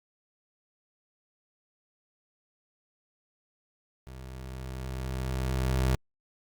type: tone with level ramp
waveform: 25% pulse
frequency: 64.6 Hz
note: C2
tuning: 21 cents flat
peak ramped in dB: -39 to -19 dBFS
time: 4.07-5.95 s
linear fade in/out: 0 ms
effects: Opus 48 kbps